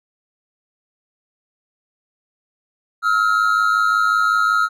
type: tone pair together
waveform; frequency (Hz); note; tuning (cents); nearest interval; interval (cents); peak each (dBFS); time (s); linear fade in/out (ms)
triangle; 1294 / 1399.4; E6 / F6; -32 / +3; minor second; 135; -15; 3.02-4.69; 50
effects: none